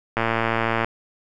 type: click train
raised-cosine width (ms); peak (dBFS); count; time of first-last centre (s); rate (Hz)
0.5; -6; 78; 0.17-0.845; 114
effects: none